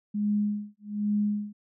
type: tone with tremolo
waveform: sine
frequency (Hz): 207.7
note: G#3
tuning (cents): 0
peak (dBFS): -22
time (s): 0.14-1.53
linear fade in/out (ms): 10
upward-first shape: sine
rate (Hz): 1.2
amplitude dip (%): 100
effects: none